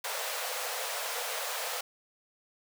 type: high-pass noise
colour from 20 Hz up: pink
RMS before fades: -35 dBFS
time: 0.04-1.81 s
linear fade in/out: 5 ms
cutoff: 460 Hz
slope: 96 dB/octave
effects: none